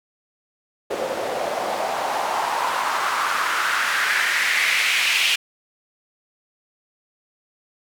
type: noise with band-pass filter sweep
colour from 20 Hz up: white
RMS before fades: -22 dBFS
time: 0.9-5.36 s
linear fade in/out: 10 ms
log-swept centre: 490 to 2700 Hz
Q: 3
effects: none